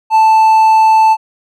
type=tone; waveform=triangle; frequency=880 Hz; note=A5; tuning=in tune; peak=-3 dBFS; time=0.1-1.17 s; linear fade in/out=50 ms; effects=none